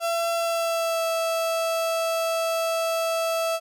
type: tone with pitch glide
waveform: 35% pulse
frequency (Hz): 674 to 658.6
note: E5 to E5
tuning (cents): +38 to -2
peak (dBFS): -21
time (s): 0-3.6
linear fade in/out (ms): 50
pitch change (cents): -40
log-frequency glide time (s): 0.35-1.04
effects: none